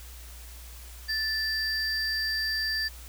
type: tone pair together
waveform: triangle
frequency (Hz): 1760 / 4699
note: A6 / D8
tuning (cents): 0 / 0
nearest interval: octave + perfect fourth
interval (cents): 1700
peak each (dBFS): -28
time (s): 1.08-2.89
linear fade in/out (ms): 20
effects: added 60 Hz sine -43 dBFS peak until 3.08 s + white hiss -49 dBFS RMS until 3.08 s